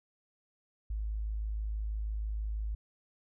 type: tone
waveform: sine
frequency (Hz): 53.1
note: G#1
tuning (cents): +39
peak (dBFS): -32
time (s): 0.9-2.75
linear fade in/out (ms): 5
effects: none